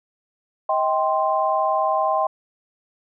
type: chord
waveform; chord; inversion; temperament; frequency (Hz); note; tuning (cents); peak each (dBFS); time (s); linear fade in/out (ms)
sine; C minor; first; equal with one note detuned; 633.5 / 784 / 1046.5; Eb5 / G5 / C6; +31 / 0 / 0; -22; 0.69-2.27; 5
effects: none